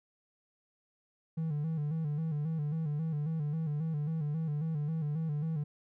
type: tone with vibrato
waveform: triangle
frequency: 154.4 Hz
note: D#3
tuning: 13 cents flat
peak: -28 dBFS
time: 1.37-5.64 s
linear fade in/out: 10 ms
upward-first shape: square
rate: 3.7 Hz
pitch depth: 78 cents each way
effects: tanh soft clip ceiling -24 dBFS